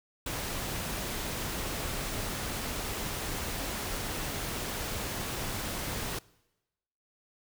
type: noise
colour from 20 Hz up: pink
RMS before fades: -35 dBFS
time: 0.26-6.19 s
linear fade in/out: 5 ms
effects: noise-tail reverb RT60 1.0 s tail -23 dB re dry